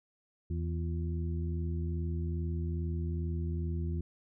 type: harmonic tone with a mistuned harmonic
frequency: 82.41 Hz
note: E2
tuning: in tune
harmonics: 1 / 2 / 3 / 4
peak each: -32 / -38 / -46 / -44 dBFS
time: 0.5-4.01 s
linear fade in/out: 5 ms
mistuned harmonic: 4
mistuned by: +88 cents
effects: none